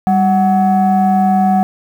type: tone pair together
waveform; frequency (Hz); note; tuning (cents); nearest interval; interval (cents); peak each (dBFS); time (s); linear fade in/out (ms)
sine; 196 / 744.5; G3 / F#5; 0 / +11; octave + major seventh; 2311; -10; 0.07-1.63; 0
effects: tanh soft clip ceiling -5 dBFS + 7-bit